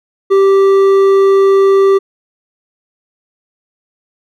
triangle tone with hard clipping, 390.5 Hz, G4, 7 cents flat, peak -7 dBFS, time 0.3-1.99 s, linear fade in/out 20 ms, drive 10 dB, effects none

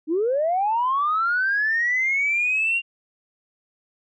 sine linear sweep, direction up, 293.7 to 2794 Hz, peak -18 dBFS, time 0.07-2.82 s, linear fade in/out 50 ms, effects tanh soft clip ceiling -14 dBFS

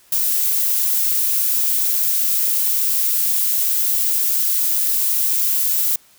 violet noise, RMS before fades -18 dBFS, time 0.12-5.96 s, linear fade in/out 5 ms, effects white hiss -52 dBFS RMS until 6.18 s

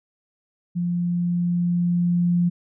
sine tone with level ramp, 174.61 Hz, F3, in tune, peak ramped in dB -21 to -16 dBFS, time 0.75-2.5 s, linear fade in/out 20 ms, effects none

